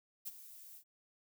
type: noise with ADSR envelope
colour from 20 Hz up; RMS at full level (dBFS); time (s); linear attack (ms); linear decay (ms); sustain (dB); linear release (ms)
violet; -40; 0.25-0.84; 22; 31; -14; 71
effects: none